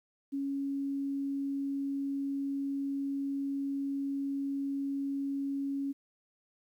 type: tone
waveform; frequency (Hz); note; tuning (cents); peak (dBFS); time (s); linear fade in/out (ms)
sine; 277.2; C#4; 0; -31; 0.32-5.93; 20
effects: 11-bit